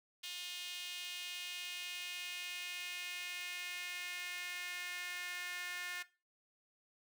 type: tone with high-pass filter sweep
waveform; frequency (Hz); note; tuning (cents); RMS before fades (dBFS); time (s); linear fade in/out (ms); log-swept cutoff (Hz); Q
sawtooth; 356.7; F4; +37; -44; 0.23-6.03; 10; 3100 to 1800; 2.7
effects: noise-tail reverb RT60 0.3 s tail -18 dB re dry